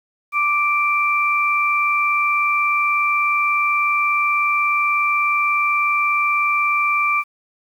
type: tone pair together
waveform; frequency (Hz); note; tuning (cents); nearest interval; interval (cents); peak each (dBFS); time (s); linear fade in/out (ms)
sine; 1174.5 / 2349; D6 / D7; 0 / 0; octave; 1200; -18; 0.32-7.24; 50
effects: 8-bit